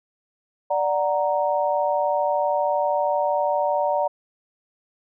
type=chord; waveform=sine; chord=D augmented; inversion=none; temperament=equal; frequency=587.3 / 740 / 932.3 Hz; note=D5 / F#5 / A#5; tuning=0 / 0 / 0 cents; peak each=-22 / -25 / -24 dBFS; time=0.7-4.08 s; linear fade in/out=10 ms; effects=none